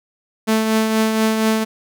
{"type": "tone with tremolo", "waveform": "sawtooth", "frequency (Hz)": 220, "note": "A3", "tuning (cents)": 0, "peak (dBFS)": -9, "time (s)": [0.47, 1.65], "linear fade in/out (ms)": 20, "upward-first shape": "triangle", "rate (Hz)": 4.2, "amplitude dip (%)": 45, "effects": []}